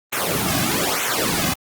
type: noise with flanger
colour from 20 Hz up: pink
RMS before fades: -21 dBFS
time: 0.12-1.54 s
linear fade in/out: 10 ms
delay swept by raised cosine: 0.2 to 2.2 ms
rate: 1.1 Hz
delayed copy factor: -1
effects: high-pass 80 Hz 12 dB/octave + Opus 24 kbps